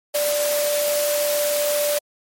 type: tone in noise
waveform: sine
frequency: 587.3 Hz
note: D5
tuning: in tune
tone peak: -19 dBFS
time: 0.14-1.99 s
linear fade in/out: 10 ms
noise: white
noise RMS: -25 dBFS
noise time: 0.14-1.99 s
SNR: +3 dB
effects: high-pass 300 Hz 12 dB/octave + MP3 64 kbps